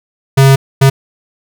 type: tone bursts at uneven times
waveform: square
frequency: 135.6 Hz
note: C#3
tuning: 38 cents flat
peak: -4 dBFS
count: 2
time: 0.37-0.56 / 0.81-0.9 s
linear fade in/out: 10 ms
effects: none